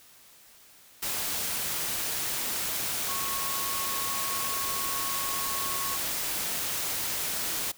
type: tone in noise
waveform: sine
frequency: 1100 Hz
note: C#6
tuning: 14 cents flat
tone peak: -35 dBFS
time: 3.08-5.97 s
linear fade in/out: 10 ms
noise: white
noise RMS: -31 dBFS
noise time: 1.02-7.72 s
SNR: -7 dB
effects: white hiss -55 dBFS RMS until 7.77 s